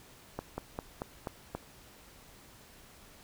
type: slowing click train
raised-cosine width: 1 ms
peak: -21 dBFS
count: 6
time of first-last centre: 0.39-1.55 s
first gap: 190 ms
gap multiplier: 1.1
effects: pink hiss -56 dBFS RMS until 3.23 s